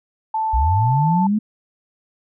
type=tone; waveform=sine; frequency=880 Hz; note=A5; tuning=in tune; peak=-18 dBFS; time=0.34-1.27 s; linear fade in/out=5 ms
type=linear sweep; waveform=sine; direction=up; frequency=55.3 to 219.3 Hz; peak=-15 dBFS; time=0.53-1.39 s; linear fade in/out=10 ms
effects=none